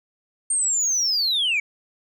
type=linear sweep; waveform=sine; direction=down; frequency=8770 to 2217 Hz; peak=-17 dBFS; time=0.5-1.6 s; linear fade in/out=5 ms; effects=tanh soft clip ceiling -17 dBFS